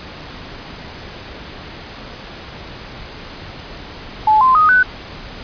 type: tone with pitch steps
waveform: sine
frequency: 862 / 1037 / 1247.5 / 1500.8 Hz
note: A5 / C6 / D#6 / F#6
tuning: -36 / -16 / +4 / +24 cents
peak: -8 dBFS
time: 4.27-4.83 s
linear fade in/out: 5 ms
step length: 140 ms
effects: pink hiss -33 dBFS RMS until 5.43 s + resampled to 11025 Hz